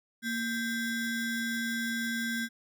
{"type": "ring-modulated tone", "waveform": "square", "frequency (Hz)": 903, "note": "A5", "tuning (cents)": 45, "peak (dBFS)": -28, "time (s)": [0.22, 2.49], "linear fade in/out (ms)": 50, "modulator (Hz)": 671, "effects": []}